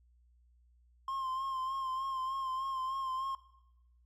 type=tone with vibrato; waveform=triangle; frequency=1058 Hz; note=C6; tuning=19 cents sharp; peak=-32 dBFS; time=1.08-3.35 s; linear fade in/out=2 ms; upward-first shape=sine; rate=3.3 Hz; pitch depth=36 cents each way; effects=noise-tail reverb RT60 0.9 s tail -19 dB re dry + added 60 Hz sine -63 dBFS peak until 4.05 s